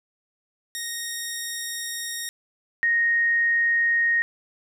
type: tone pair in turn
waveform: 10% pulse / sine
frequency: 1864 / 1864 Hz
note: A#6 / A#6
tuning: -1 / -1 cents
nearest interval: unison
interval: 0 cents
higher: neither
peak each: -20 / -18 dBFS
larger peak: second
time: 0.75-2.29 / 2.83-4.22 s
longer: first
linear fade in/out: 0 ms
effects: none